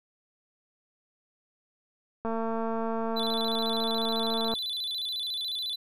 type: click train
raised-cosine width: 1 ms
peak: -19 dBFS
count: 518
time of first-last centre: 2.25-4.538 s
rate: 226 Hz
type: tone with vibrato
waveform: triangle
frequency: 3729 Hz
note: A#7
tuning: in tune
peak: -29 dBFS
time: 3.16-5.76 s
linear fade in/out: 10 ms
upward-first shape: square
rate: 14 Hz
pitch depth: 120 cents each way
effects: none